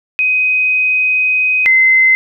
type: tone pair in turn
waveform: sine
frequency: 2512 / 2061 Hz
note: D#7 / C7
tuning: +16 / -27 cents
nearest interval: minor third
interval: 343 cents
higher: first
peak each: -10 / -6 dBFS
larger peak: second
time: 0.19-1.66 / 1.66-2.15 s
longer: first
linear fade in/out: 0 ms
effects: none